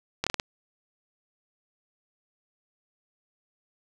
slowing click train, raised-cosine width 0.2 ms, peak -9 dBFS, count 5, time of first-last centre 0.24-0.399 s, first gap 26 ms, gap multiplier 1.29, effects 7-bit

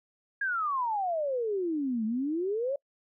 sine exponential two-way sweep, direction down then up, 1658 to 212.7 to 577 Hz, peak -27 dBFS, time 0.41-2.76 s, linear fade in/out 5 ms, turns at 2.05 s, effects noise-tail reverb RT60 0.1 s tail -24 dB re dry

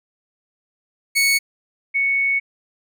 sawtooth / sine tone pair in turn, 2217 / 2217 Hz, C#7 / C#7, 0 / 0 cents, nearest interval unison, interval 0 cents, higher neither, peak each -11 / -16 dBFS, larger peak first, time 1.15-1.39 / 1.94-2.4 s, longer second, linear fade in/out 20 ms, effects none

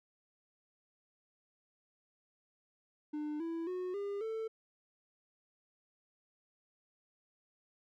triangle tone with pitch steps, 300.1 / 331.1 / 365.2 / 402.9 / 444.5 Hz, D4 / E4 / F#4 / G4 / A4, +38 / +8 / -23 / +48 / +18 cents, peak -34 dBFS, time 3.13-4.48 s, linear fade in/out 10 ms, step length 270 ms, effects none

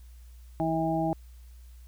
harmonic tone with a mistuned harmonic, 161.7 Hz, E3, 33 cents flat, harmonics 1 / 2 / 4 / 5, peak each -31 / -29 / -31 / -31 dBFS, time 0.6-1.13 s, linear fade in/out 0 ms, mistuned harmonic 1, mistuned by +15 cents, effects added 60 Hz sine -46 dBFS peak until 1.87 s + white hiss -64 dBFS RMS until 1.87 s

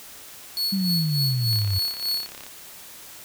45% pulse tone with tremolo, 4394 Hz, C#8, 16 cents flat, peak -21 dBFS, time 0.57-2.26 s, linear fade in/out 0 ms, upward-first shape sine, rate 3.4 Hz, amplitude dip 75%
sine exponential sweep, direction down, 199.3 to 93.5 Hz, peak -21 dBFS, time 0.72-1.79 s, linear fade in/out 10 ms
click train, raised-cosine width 0.2 ms, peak -22 dBFS, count 33, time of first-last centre 1.53-2.466 s, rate 34.2 Hz
effects white hiss -43 dBFS RMS until 3.24 s

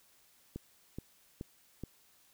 click train, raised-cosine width 3 ms, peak -27 dBFS, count 4, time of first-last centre 0.56-1.837 s, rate 2.35 Hz, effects white hiss -66 dBFS RMS until 2.33 s

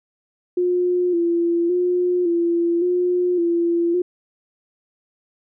sine tone with vibrato, 349.2 Hz, F4, in tune, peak -16 dBFS, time 0.57-4.02 s, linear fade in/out 5 ms, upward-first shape square, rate 0.89 Hz, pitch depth 42 cents each way, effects none

